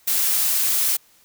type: noise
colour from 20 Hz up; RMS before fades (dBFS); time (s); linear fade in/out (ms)
blue; -20; 0.07-0.97; 10
effects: white hiss -56 dBFS RMS until 1.24 s